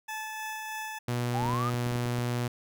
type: tone with tremolo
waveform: 20% pulse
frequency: 869 Hz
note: A5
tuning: 22 cents flat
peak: -29 dBFS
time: 0.08-0.99 s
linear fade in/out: 10 ms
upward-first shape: sine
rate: 3.2 Hz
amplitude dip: 25%
type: tone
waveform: sawtooth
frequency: 121.3 Hz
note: B2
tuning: 31 cents flat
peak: -24 dBFS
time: 1.08-2.48 s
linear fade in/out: 5 ms
type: linear sweep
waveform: sine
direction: up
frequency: 758 to 1261 Hz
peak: -30 dBFS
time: 1.34-1.7 s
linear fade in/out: 5 ms
type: clicks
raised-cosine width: 3 ms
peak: -28 dBFS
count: 10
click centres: 1.425 / 1.458 / 1.491 / 1.536 / 1.741 / 1.866 / 1.918 / 1.957 / 2.059 / 2.187 s
effects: none